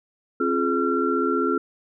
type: tone cluster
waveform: sine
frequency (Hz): 266.8 / 346.9 / 422.5 / 1364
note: C4 / F4 / G#4 / F6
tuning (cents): +34 / -12 / +30 / -41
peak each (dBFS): -25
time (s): 0.4-1.58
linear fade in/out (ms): 5
effects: none